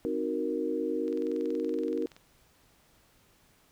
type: chord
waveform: sine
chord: C half-diminished seventh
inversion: none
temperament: equal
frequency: 261.6 / 311.1 / 370 / 466.2 Hz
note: C4 / Eb4 / Gb4 / Bb4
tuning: 0 / 0 / 0 / 0 cents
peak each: -36 / -33 / -35 / -32 dBFS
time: 0.05-2.06 s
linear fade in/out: 0 ms
type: click train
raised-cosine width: 0.2 ms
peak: -33 dBFS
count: 24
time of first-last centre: 1.08-2.165 s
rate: 21.2 Hz
effects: pink hiss -64 dBFS RMS until 3.71 s